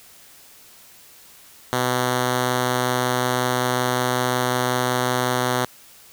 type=tone; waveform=5% pulse; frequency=125.4 Hz; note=B2; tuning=27 cents sharp; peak=-8 dBFS; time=1.73-5.65 s; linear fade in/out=0 ms; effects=white hiss -48 dBFS RMS until 6.12 s